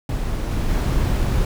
brown noise with level steps, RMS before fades -23 / -21 / -19 dBFS, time 0.09-1.45 s, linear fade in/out 2 ms, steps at 0.51 / 0.69 s, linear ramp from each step 2 ms, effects none

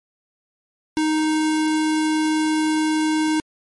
square tone, 311.1 Hz, D#4, in tune, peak -18 dBFS, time 0.97-3.4 s, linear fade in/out 0 ms, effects MP3 48 kbps

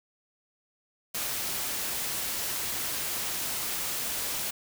white noise, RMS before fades -32 dBFS, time 1.14-4.51 s, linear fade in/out 10 ms, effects none

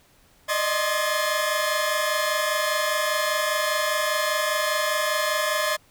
sawtooth tone cluster, 602 / 627 / 1053 / 1707 Hz, D5 / D#5 / C6 / G#6, +43 / +13 / +11 / +47 cents, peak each -24 dBFS, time 0.48-5.77 s, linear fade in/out 20 ms, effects pink hiss -58 dBFS RMS until 5.9 s

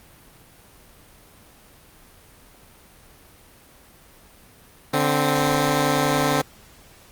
10% pulse tone pair together, 146.1 / 261.3 Hz, D3 / C4, -9 / -2 cents, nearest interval minor seventh, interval 1007 cents, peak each -13 dBFS, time 4.93-6.42 s, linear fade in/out 10 ms, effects pink hiss -50 dBFS RMS until 7.11 s + Opus 32 kbps

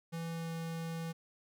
square tone with pitch glide, 165.9 to 164.85 Hz, E3 to E3, +11 to 0 cents, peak -38 dBFS, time 0.12-1.13 s, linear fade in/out 20 ms, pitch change -11 cents, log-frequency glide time 0.31-0.53 s, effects none

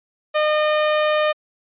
sawtooth tone, 609 Hz, D#5, 37 cents flat, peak -12 dBFS, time 0.34-1.33 s, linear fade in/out 20 ms, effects resampled to 8000 Hz

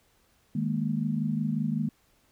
sine chord, D# suspended fourth, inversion none, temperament equal, 155.56 / 207.7 / 233.1 Hz, D#3 / G#3 / A#3, 0 / 0 / 0 cents, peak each -30 dBFS, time 0.55-1.89 s, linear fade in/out 5 ms, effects pink hiss -66 dBFS RMS until 2.31 s

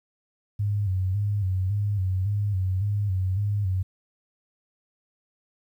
sine tone with vibrato, 98 Hz, G2, in tune, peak -22 dBFS, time 0.59-3.83 s, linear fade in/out 10 ms, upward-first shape square, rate 1.8 Hz, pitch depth 81 cents each way, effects 10-bit

